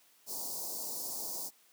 white band-stop noise, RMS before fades -39 dBFS, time 0.26-1.51 s, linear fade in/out 50 ms, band 980 to 4500 Hz, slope 48 dB/octave, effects white hiss -65 dBFS RMS until 1.72 s + high-pass 200 Hz 12 dB/octave

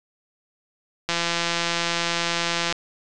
click train, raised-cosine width 0.2 ms, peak -6 dBFS, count 279, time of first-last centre 1.09-2.725 s, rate 170 Hz, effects resampled to 22050 Hz

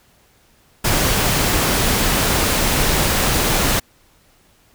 pink noise, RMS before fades -17 dBFS, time 0.84-3.8 s, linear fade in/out 10 ms, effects pink hiss -55 dBFS RMS until 4.74 s

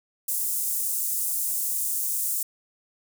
pink high-pass noise, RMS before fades -27 dBFS, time 0.28-2.43 s, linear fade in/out 5 ms, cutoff 8300 Hz, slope 24 dB/octave, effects none

